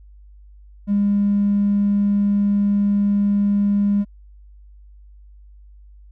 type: tone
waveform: triangle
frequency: 202.8 Hz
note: G#3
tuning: 41 cents flat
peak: -11 dBFS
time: 0.87-4.05 s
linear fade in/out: 50 ms
effects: tanh soft clip ceiling -12 dBFS + added 50 Hz sine -42 dBFS peak until 6.11 s